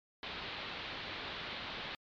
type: low-pass noise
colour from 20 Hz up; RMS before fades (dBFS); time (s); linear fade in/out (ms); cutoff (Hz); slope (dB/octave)
white; -43; 0.23-1.95; 0; 4100; 48
effects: MP3 96 kbps